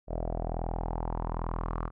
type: tone with low-pass filter sweep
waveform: sawtooth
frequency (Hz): 41.2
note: E1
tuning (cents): 0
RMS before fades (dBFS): -33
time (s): 0.07-1.91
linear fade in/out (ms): 50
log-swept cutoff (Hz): 630 to 1200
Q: 4.3
effects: none